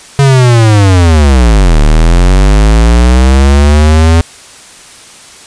square linear two-way sweep, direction down then up, 141 to 36.25 to 83.5 Hz, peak -3 dBFS, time 0.19-4.21 s, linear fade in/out 0 ms, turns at 1.8 s, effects white hiss -33 dBFS RMS until 5.46 s + resampled to 22050 Hz

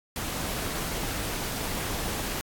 pink noise, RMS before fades -32 dBFS, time 0.16-2.41 s, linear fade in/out 0 ms, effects AAC 64 kbps

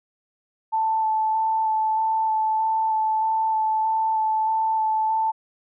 sine tone with vibrato, 879 Hz, A5, 2 cents flat, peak -19 dBFS, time 0.72-5.32 s, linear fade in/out 20 ms, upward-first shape square, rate 1.6 Hz, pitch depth 10 cents each way, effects none

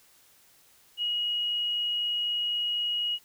sine tone, 2896 Hz, F#7, 38 cents flat, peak -26 dBFS, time 0.97-3.19 s, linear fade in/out 50 ms, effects white hiss -60 dBFS RMS until 3.24 s

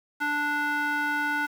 square tone with band-pass filter, 293.7 Hz, D4, in tune, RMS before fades -27 dBFS, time 0.2-1.47 s, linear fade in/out 20 ms, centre 1400 Hz, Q 2.8, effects 8-bit

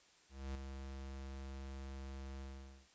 square tone with ADSR envelope, 67.4 Hz, C#2, 48 cents flat, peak -40 dBFS, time 0.29-2.88 s, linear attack 260 ms, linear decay 5 ms, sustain -6 dB, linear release 470 ms, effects white hiss -67 dBFS RMS until 2.94 s + resampled to 16000 Hz

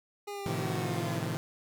25% pulse linear sweep, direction down, 411.2 to 334.7 Hz, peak -33 dBFS, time 0.27-1.19 s, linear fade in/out 10 ms
sawtooth chord, F dominant seventh, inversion first, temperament equal with one note detuned, 110 / 130.81 / 155.56 / 170.92 Hz, A2 / C3 / Eb3 / F3, 0 / 0 / 0 / -37 cents, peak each -33 dBFS, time 0.46-1.37 s, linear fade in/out 0 ms
effects none

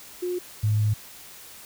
sine tone pair in turn, 358.3 / 106.52 Hz, F4 / G#2, +44 / +44 cents, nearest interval octave + major sixth, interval 2100 cents, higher first, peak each -25 / -19 dBFS, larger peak second, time 0.22-0.39 / 0.63-0.94 s, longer second, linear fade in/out 10 ms, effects white hiss -45 dBFS RMS until 1.65 s

